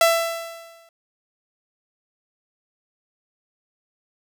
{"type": "tone with exponential decay", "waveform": "sawtooth", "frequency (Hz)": 667, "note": "E5", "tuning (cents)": 20, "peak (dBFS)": -8, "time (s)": [0.01, 0.89], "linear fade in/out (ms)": 2, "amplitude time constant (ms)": 190, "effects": []}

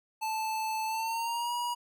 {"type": "tone with pitch glide", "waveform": "square", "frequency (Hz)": [877, 961.9], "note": ["A5", "B5"], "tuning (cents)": [-6, -46], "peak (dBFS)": -31, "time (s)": [0.21, 1.75], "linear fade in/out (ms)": 20, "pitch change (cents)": 160, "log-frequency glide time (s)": [0.86, 1.53], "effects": []}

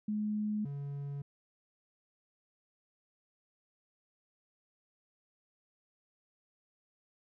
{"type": "tone pair in turn", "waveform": ["sine", "triangle"], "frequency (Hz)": [211.3, 141.52], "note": ["G#3", "C#3"], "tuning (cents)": [30, 36], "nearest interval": "perfect fifth", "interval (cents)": 694, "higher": "first", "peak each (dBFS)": [-31, -35], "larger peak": "first", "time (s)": [[0.08, 0.65], [0.65, 1.22]], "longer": "neither", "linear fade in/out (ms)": 5, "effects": []}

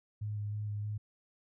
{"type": "tone with vibrato", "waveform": "sine", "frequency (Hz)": 104.6, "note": "G#2", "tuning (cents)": 13, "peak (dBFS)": -34, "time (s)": [0.21, 0.98], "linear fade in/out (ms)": 10, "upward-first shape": "square", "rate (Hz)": 3.2, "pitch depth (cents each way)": 13, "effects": []}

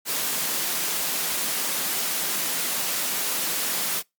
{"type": "high-pass noise", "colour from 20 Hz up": "white", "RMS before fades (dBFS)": -26, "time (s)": [0.05, 4.03], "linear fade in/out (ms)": 50, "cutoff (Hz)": 140, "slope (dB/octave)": 96, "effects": ["noise-tail reverb RT60 0.2 s tail -25 dB re dry", "Opus 48 kbps"]}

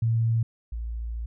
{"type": "tone pair in turn", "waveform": "sine", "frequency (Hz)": [114.2, 57.1], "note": ["A#2", "A#1"], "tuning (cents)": [-35, -35], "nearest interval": "octave", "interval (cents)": 1200, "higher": "first", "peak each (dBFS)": [-20, -29], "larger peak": "first", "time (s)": [[0.02, 0.43], [0.72, 1.26]], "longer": "second", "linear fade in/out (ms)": 5, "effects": []}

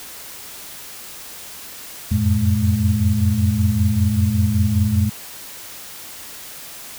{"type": "tone cluster", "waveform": "sine", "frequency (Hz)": [88.1, 93.3, 112.1, 210.7], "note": ["F2", "F#2", "A2", "G#3"], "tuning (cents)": [16, 15, 33, 25], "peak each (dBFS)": -20, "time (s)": [2.11, 5.1], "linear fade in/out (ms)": 10, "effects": ["white hiss -36 dBFS RMS until 6.98 s"]}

